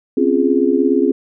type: chord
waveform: sine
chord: Db major seventh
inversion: third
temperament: just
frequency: 259.9 / 277.2 / 346.5 / 415.8 Hz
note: C4 / Db4 / F4 / Ab4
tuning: -11 / 0 / -14 / +2 cents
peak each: -17 dBFS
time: 0.17-1.12 s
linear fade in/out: 5 ms
effects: none